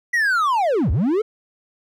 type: linear two-way sweep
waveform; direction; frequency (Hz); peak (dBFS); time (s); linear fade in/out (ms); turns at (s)
triangle; down then up; 1968 to 58.3 to 455.1; -14; 0.13-1.22; 10; 0.91
effects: none